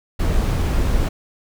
brown noise, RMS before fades -18 dBFS, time 0.19-1.09 s, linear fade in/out 10 ms, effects none

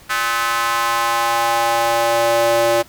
square tone with high-pass filter sweep, 116.54 Hz, A#2, in tune, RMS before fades -17 dBFS, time 0.09-2.83 s, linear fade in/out 20 ms, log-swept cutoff 1400 to 500 Hz, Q 2.7, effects pink hiss -45 dBFS RMS until 2.88 s

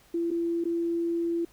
sine tone with dropouts, 338.1 Hz, E4, 44 cents sharp, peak -25 dBFS, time 0.14-1.45 s, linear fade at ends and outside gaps 5 ms, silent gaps 0.306-0.312 / 0.641-0.653 s, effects pink hiss -59 dBFS RMS until 1.52 s

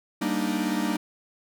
45% pulse chord, Eb major seventh, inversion first, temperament equal, 196 / 233.1 / 293.7 / 311.1 Hz, G3 / Bb3 / D4 / Eb4, 0 / 0 / 0 / 0 cents, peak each -30 dBFS, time 0.21-0.97 s, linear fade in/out 10 ms, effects none

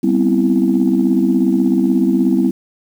sine chord, C major seventh, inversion second, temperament equal with one note detuned, 196 / 246.9 / 263.4 / 329.6 Hz, G3 / B3 / C4 / E4, 0 / 0 / +12 / 0 cents, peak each -16 dBFS, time 0.03-2.51 s, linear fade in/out 10 ms, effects tanh soft clip ceiling -3 dBFS + 7-bit

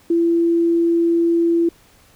sine tone, 337.2 Hz, E4, 39 cents sharp, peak -13 dBFS, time 0.1-1.69 s, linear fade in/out 5 ms, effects pink hiss -52 dBFS RMS until 2.15 s

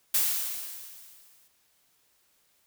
blue noise with exponential decay, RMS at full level -23 dBFS, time 0.14-1.48 s, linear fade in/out 5 ms, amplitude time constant 290 ms, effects white hiss -68 dBFS RMS until 2.66 s

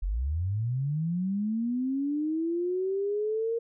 sine linear sweep, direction up, 40.6 to 466.2 Hz, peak -26 dBFS, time 0.02-3.59 s, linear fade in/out 10 ms, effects none

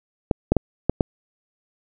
clicks, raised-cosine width 2 ms, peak -3 dBFS, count 5, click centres 0.312 / 0.52 / 0.567 / 0.896 / 1.008 s, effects none

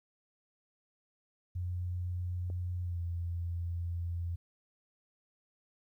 sine tone with pitch glide, 89.2 to 85.86 Hz, F2 to F2, +37 to -29 cents, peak -33 dBFS, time 1.55-4.36 s, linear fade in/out 10 ms, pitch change -66 cents, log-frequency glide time 2.82-2.99 s
click, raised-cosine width 2 ms, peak -34 dBFS, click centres 2.501 s
effects 12-bit

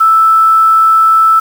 sine tone with quantisation, 1318.5 Hz, E6, in tune, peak -4 dBFS, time 0-1.4 s, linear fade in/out 10 ms, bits 5, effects none

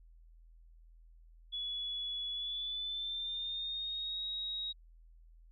sine tone with pitch glide, 3400 to 3794 Hz, G#7 to A#7, +40 to +30 cents, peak -36 dBFS, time 1.52-4.73 s, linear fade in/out 20 ms, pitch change +190 cents, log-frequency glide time 2.31-4.24 s, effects added 41 Hz sine -56 dBFS peak until 5.51 s

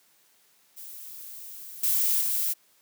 violet noise with level steps, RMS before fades -42 / -24 / -27 dBFS, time 0.76-2.54 s, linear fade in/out 20 ms, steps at 1.83 / 2.21 s, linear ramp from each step 5 ms, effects white hiss -63 dBFS RMS until 2.81 s + high-pass 150 Hz 12 dB/octave

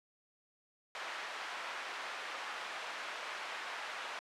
white band-pass noise, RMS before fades -43 dBFS, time 0.95-4.19 s, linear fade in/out 0 ms, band 720 to 2000 Hz, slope 12 dB/octave, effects low-pass 10000 Hz 12 dB/octave

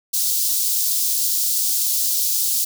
white high-pass noise, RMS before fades -20 dBFS, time 0.13-2.65 s, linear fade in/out 10 ms, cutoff 4300 Hz, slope 24 dB/octave, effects none

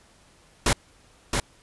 pink noise with echo, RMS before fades -20 dBFS, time 0.66-0.73 s, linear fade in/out 2 ms, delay 670 ms, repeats 1, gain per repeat -4 dB, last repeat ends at 1.4 s, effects pink hiss -57 dBFS RMS until 1.62 s + resampled to 24000 Hz

